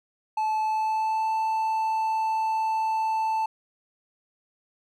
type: tone with pitch glide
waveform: triangle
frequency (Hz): 868 to 882.2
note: A5 to A5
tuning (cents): -24 to +4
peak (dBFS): -21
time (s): 0.37-3.46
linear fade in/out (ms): 5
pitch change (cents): +28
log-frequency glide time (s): 0.61-1.32
effects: none